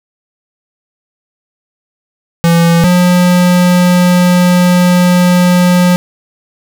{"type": "tone pair in turn", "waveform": "square", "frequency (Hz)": [168.7, 178.73], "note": ["E3", "F3"], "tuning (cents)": [40, 40], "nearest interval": "minor second", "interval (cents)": 100, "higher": "second", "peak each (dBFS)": -6, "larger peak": "neither", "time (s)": [[2.44, 2.84], [2.84, 5.96]], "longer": "second", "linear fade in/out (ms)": 0, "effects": []}